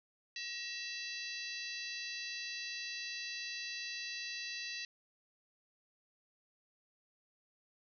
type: harmonic tone with a mistuned harmonic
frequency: 670 Hz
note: E5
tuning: 28 cents sharp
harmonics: 3 / 4 / 5 / 6 / 7 / 8 / 9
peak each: -47 / -45 / -54 / -46 / -47 / -55 / -51 dBFS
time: 0.36-4.85 s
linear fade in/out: 2 ms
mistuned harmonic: 3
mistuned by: -95 cents
effects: none